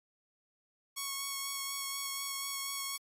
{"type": "tone with vibrato", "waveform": "5% pulse", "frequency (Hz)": 1104, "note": "C#6", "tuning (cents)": -7, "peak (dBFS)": -24, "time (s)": [0.96, 2.98], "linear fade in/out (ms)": 20, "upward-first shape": "sine", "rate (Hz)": 4.1, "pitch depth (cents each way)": 13, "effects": ["AAC 48 kbps"]}